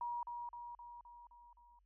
sine tone with echo, 955 Hz, A#5, 42 cents sharp, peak -38 dBFS, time 0.01-0.23 s, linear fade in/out 2 ms, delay 260 ms, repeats 6, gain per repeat -4 dB, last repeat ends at 1.79 s, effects added 47 Hz sine -70 dBFS peak until 1.85 s

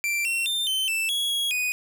45% pulse tone with pitch steps, 2352 / 2720 / 3594 / 3080 / 2653 / 3339 / 3317 / 2484 Hz, D7 / F7 / A7 / G7 / E7 / G#7 / G#7 / D#7, +2 / -46 / +36 / -31 / +10 / +9 / -3 / -3 cents, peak -23 dBFS, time 0.04-1.72 s, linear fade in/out 0 ms, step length 210 ms, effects none

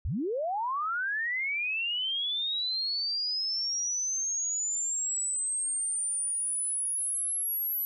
sine linear sweep, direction up, 49 to 11840 Hz, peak -28 dBFS, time 0.05-7.85 s, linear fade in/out 0 ms, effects none

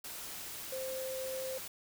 sine tone in noise, 523.3 Hz, C5, in tune, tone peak -37 dBFS, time 0.72-1.58 s, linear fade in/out 5 ms, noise white, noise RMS -44 dBFS, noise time 0.04-1.68 s, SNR +4 dB, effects none

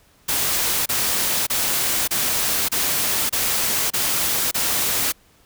white noise bursts, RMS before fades -21 dBFS, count 8, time 0.28-5.123 s, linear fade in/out 10 ms, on 580 ms, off 29 ms, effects pink hiss -56 dBFS RMS until 5.45 s

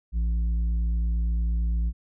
triangle tone with tanh clipping, 56.8 Hz, A#1, 44 cents flat, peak -23 dBFS, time 0.12-1.93 s, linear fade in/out 50 ms, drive 10 dB, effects none

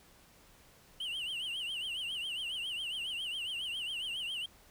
triangle tone with vibrato, 2960 Hz, F#7, in tune, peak -34 dBFS, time 1-4.46 s, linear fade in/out 5 ms, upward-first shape triangle, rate 7.3 Hz, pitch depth 170 cents each way, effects pink hiss -61 dBFS RMS until 4.7 s

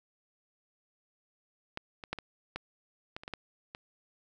clicks, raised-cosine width 0.3 ms, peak -20 / -26 / -17 / -24 / -20 / -23 / -29 / -24 / -20 / -25 dBFS, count 10, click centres 1.774 / 2.038 / 2.13 / 2.187 / 2.56 / 3.165 / 3.235 / 3.279 / 3.337 / 3.749 s, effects none

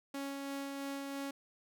sawtooth tone with tremolo, 277.2 Hz, C#4, in tune, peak -34 dBFS, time 0.14-1.31 s, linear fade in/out 5 ms, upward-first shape sine, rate 3 Hz, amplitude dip 25%, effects none

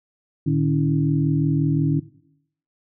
sine tone cluster, 110.7 / 150.4 / 278.5 / 324.2 Hz, A2 / D3 / C#4 / E4, +11 / +42 / +8 / -29 cents, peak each -27 / -19 / -23 / -26 dBFS, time 0.46-2 s, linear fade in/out 10 ms, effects noise-tail reverb RT60 0.7 s tail -17 dB re dry

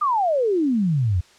sine exponential sweep, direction down, 1251 to 82.3 Hz, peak -17 dBFS, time 0.01-1.21 s, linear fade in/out 10 ms, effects white hiss -52 dBFS RMS until 1.38 s + low-pass 6000 Hz 12 dB/octave

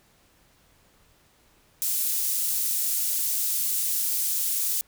pink high-pass noise, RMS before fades -26 dBFS, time 1.82-4.81 s, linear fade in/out 0 ms, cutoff 9600 Hz, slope 12 dB/octave, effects pink hiss -61 dBFS RMS until 4.87 s

